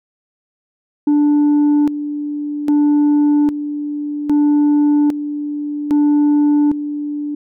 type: tone with tremolo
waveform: sine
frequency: 293.7 Hz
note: D4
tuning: in tune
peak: -7 dBFS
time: 1.07-7.35 s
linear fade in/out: 5 ms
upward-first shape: square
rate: 0.62 Hz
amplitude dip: 75%
effects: tanh soft clip ceiling -9 dBFS